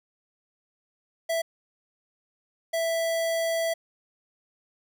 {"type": "tone bursts at uneven times", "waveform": "square", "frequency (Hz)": 660, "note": "E5", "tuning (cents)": 2, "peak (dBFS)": -25, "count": 2, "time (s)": [[1.29, 1.42], [2.73, 3.74]], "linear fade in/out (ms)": 10, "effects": []}